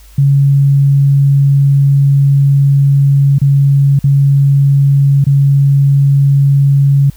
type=tone with dropouts; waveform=sine; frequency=139.5 Hz; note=C#3; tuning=11 cents sharp; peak=-5 dBFS; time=0.18-7.1 s; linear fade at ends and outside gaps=5 ms; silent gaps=3.385-3.415 / 3.991-4.04 / 5.242-5.266 s; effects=added 50 Hz sine -36 dBFS peak until 7.16 s + white hiss -45 dBFS RMS until 7.16 s